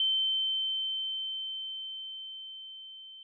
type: tone with level ramp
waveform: sine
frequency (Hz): 3093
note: G7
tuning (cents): -24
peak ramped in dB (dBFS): -24 to -46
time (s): 0-3.23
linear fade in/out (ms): 2
effects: none